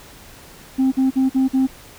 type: tone bursts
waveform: sine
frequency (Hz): 263.6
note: C4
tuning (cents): +13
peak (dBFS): -11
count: 5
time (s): 0.78-1.672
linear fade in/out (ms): 20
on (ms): 140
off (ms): 48
effects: tanh soft clip ceiling -12 dBFS + pink hiss -43 dBFS RMS until 1.98 s